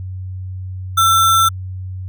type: tone with sample-and-hold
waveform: sine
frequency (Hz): 1341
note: E6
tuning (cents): +29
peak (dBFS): -9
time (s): 0.97-1.49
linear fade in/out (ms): 10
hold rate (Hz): 4900
effects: added 93 Hz sine -24 dBFS peak until 2.08 s